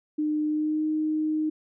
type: tone with pitch glide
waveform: sine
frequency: 303.5 to 309.5 Hz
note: D#4 to D#4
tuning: -43 to -9 cents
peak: -23 dBFS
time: 0.18-1.5 s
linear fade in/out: 10 ms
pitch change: +34 cents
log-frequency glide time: 0.46-0.85 s
effects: none